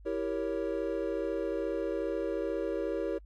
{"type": "chord", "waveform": "triangle", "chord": "E diminished seventh", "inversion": "none", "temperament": "equal with one note detuned", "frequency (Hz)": [329.6, 392, 466.2, 556], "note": ["E4", "G4", "Bb4", "Db5"], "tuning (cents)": [0, 0, 0, 5], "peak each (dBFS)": -34, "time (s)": [0.05, 3.19], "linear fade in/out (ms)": 20, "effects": ["added 50 Hz sine -49 dBFS peak until 3.25 s", "AAC 64 kbps"]}